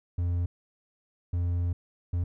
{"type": "tone bursts at uneven times", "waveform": "triangle", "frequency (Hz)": 87.31, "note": "F2", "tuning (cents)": 0, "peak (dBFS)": -23, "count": 3, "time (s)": [[0.18, 0.46], [1.33, 1.73], [2.13, 2.24]], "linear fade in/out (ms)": 5, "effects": []}